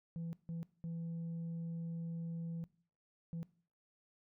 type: tone bursts at uneven times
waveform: sine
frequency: 166.7 Hz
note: E3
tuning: 20 cents sharp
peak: -37 dBFS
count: 4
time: 0.16-0.33 / 0.49-0.63 / 0.84-2.64 / 3.33-3.43 s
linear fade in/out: 0 ms
effects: noise-tail reverb RT60 0.5 s tail -22 dB re dry + tanh soft clip ceiling -38 dBFS